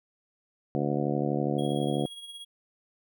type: harmonic tone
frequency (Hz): 72.2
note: D2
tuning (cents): -29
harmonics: 2 / 3 / 4 / 5 / 6 / 7 / 8 / 9 / 10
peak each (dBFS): -31 / -32 / -32 / -33 / -39 / -34 / -39 / -40 / -37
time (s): 0.75-2.06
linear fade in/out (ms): 0
type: tone with tremolo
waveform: square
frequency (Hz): 3300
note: G#7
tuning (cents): -12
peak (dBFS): -39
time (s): 1.58-2.45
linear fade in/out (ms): 10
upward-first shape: triangle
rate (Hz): 17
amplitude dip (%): 60
effects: none